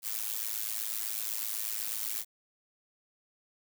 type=noise with amplitude modulation; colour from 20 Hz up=blue; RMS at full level=-31 dBFS; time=0.02-2.25 s; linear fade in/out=50 ms; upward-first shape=sine; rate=108 Hz; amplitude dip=95%; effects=none